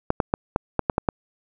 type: clicks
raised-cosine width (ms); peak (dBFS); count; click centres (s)
1; -5; 8; 0.104 / 0.202 / 0.339 / 0.561 / 0.793 / 0.898 / 0.981 / 1.088
effects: none